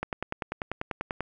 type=click train; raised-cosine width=0.5 ms; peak=-15 dBFS; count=13; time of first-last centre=0.03-1.206 s; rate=10.2 Hz; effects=none